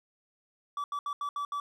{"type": "tone bursts at uneven times", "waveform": "triangle", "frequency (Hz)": 1152, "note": "D6", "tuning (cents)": -34, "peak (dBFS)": -29, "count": 6, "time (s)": [[0.77, 0.84], [0.92, 0.99], [1.06, 1.13], [1.21, 1.29], [1.36, 1.45], [1.52, 1.6]], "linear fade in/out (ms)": 2, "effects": []}